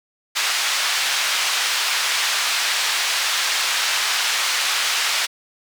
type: band-pass noise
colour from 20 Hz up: white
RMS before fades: -21 dBFS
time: 0.35-5.27 s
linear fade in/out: 20 ms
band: 1100 to 4700 Hz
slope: 12 dB/octave
effects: none